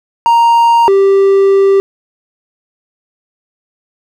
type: tone pair in turn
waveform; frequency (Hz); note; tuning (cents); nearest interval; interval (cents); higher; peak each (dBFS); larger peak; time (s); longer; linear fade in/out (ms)
triangle; 932.3 / 392; A#5 / G4; 0 / 0; octave + minor third; 1500; first; -3; neither; 0.26-0.88 / 0.88-1.8; second; 0
effects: none